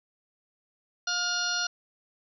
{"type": "harmonic tone", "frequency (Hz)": 710, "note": "F5", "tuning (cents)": 28, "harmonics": [1, 2, 4, 5, 6, 7, 8], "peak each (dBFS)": [-39, -30, -38, -39, -32, -41, -33], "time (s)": [1.07, 1.67], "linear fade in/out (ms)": 5, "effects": []}